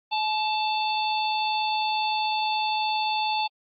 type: harmonic tone with a mistuned harmonic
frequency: 886 Hz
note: A5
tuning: 12 cents sharp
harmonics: 1 / 3 / 4 / 5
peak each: -24 / -31 / -32 / -33 dBFS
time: 0.11-3.48 s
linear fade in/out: 20 ms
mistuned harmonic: 1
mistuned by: -52 cents
effects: MP3 32 kbps